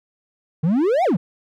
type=exponential two-way sweep; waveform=triangle; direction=up then down; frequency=146.83 to 793 to 146.83 Hz; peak=-13 dBFS; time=0.63-1.17 s; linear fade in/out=10 ms; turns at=1.04 s; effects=none